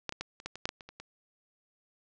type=clicks; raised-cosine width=0.2 ms; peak=-15 / -22 / -18 / -30 / -20 / -25 / -13 / -18 / -29 / -29 / -26 dBFS; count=11; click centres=0.093 / 0.124 / 0.21 / 0.401 / 0.46 / 0.556 / 0.655 / 0.691 / 0.808 / 0.89 / 1 s; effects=resampled to 16000 Hz + 8-bit